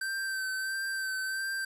square tone with vibrato, 1555 Hz, G6, 14 cents flat, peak -32 dBFS, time 0.01-1.65 s, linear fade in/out 5 ms, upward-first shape sine, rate 1.5 Hz, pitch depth 25 cents each way, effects resampled to 32000 Hz + 10-bit

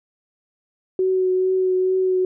sine tone with vibrato, 372.6 Hz, F#4, 12 cents sharp, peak -16 dBFS, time 0.99-2.25 s, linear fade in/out 2 ms, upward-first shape triangle, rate 2.3 Hz, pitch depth 17 cents each way, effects none

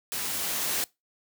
white noise with level ramp, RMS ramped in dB -32 to -28 dBFS, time 0.12-0.84 s, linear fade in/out 0 ms, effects noise-tail reverb RT60 0.2 s tail -22 dB re dry + high-pass 100 Hz 12 dB/octave

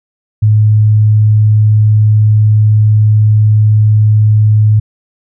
sine tone, 107 Hz, A2, 48 cents flat, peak -4 dBFS, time 0.42-4.8 s, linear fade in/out 10 ms, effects none

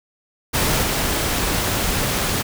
pink noise with level steps, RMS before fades -19 / -21 dBFS, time 0.53-2.43 s, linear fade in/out 20 ms, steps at 0.82 s, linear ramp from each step 20 ms, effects none

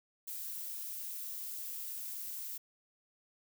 violet noise, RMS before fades -42 dBFS, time 0.27-2.58 s, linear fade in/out 10 ms, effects none

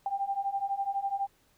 sine beating tone pair, 784 / 796 Hz, G5 / G5, 0 / +26 cents, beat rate 12 Hz, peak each -33 / -31 dBFS, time 0.06-1.27 s, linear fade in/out 2 ms, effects pink hiss -67 dBFS RMS until 1.57 s

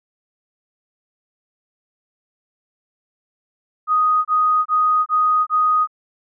sine tone bursts, 1246 Hz, D#6, 2 cents sharp, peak -13 dBFS, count 5, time 3.87-5.874 s, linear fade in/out 50 ms, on 380 ms, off 26 ms, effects none

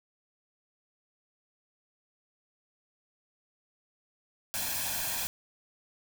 white noise with comb filter, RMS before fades -33 dBFS, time 4.54-5.27 s, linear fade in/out 0 ms, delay 1.2 ms, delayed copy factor +0.65, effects none

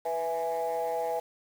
sine chord, E major, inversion second, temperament equal, 493.9 / 659.3 / 830.6 Hz, B4 / E5 / G#5, 0 / 0 / 0 cents, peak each -31 dBFS, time 0.05-1.2 s, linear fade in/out 10 ms, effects tanh soft clip ceiling -23 dBFS + 8-bit

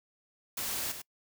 white noise with echo, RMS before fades -35 dBFS, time 0.57-0.92 s, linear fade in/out 5 ms, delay 99 ms, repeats 1, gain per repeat -8 dB, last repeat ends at 1.019 s, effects noise-tail reverb RT60 0.1 s tail -25 dB re dry

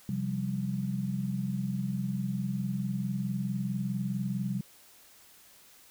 sine tone cluster, 131.3 / 175.9 / 195.8 Hz, C3 / F3 / G3, +6 / +13 / -2 cents, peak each -34 / -36 / -32 dBFS, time 0.09-4.61 s, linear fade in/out 2 ms, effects white hiss -57 dBFS RMS until 5.9 s

